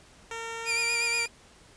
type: tone with pitch glide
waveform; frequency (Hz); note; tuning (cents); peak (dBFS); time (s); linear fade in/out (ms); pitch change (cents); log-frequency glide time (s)
10% pulse; 457.1 to 466.2; A#4 to A#4; -34 to 0; -26; 0.31-1.26; 2; +34; 0.6-0.91
type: tone with vibrato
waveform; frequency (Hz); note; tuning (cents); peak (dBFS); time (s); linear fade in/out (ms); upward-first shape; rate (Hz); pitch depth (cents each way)
sawtooth; 2396; D7; +34; -22; 0.65-1.28; 50; sine; 8.3; 47
effects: pink hiss -55 dBFS RMS until 1.76 s + resampled to 22050 Hz